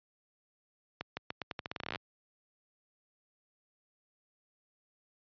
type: accelerating click train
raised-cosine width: 0.3 ms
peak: -20 dBFS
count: 18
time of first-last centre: 1.01-1.958 s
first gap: 160 ms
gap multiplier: 0.84
effects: high-pass 80 Hz 12 dB/octave + resampled to 11025 Hz